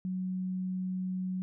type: tone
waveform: sine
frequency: 185.2 Hz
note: F#3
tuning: 2 cents sharp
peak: -31 dBFS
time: 0.05-1.42 s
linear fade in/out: 0 ms
effects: none